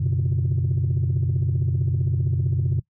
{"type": "chord", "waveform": "sine", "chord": "F# suspended fourth", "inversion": "none", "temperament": "just", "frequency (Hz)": [92.5, 123.33, 138.75], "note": ["F#2", "B2", "C#3"], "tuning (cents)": [0, -2, 2], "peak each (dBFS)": -22, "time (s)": [0, 2.8], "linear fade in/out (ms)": 10, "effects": ["noise-tail reverb RT60 0.1 s tail -20 dB re dry", "tanh soft clip ceiling -15 dBFS"]}